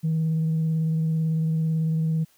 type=tone with vibrato; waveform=sine; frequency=160 Hz; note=D#3; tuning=49 cents sharp; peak=-19 dBFS; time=0.03-2.25 s; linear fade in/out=20 ms; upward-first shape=sine; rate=18 Hz; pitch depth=17 cents each way; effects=tanh soft clip ceiling -18 dBFS + white hiss -61 dBFS RMS until 2.37 s